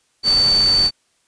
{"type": "tone in noise", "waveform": "sine", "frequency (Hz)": 4545, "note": "C#8", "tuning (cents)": 42, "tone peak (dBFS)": -12, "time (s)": [0.23, 0.91], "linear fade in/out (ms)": 50, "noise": "pink", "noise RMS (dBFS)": -27, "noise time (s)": [0.23, 0.91], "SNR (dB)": 12, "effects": ["white hiss -63 dBFS RMS until 1.27 s", "resampled to 22050 Hz"]}